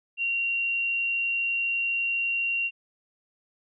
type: tone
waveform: sine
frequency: 2756 Hz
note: F7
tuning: 24 cents flat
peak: -24 dBFS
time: 0.17-2.71 s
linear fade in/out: 50 ms
effects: none